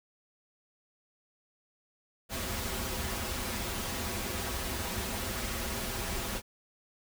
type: noise with comb filter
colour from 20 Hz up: pink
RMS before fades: -35 dBFS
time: 2.29-6.42 s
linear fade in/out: 50 ms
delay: 6.7 ms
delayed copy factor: -0.75
effects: none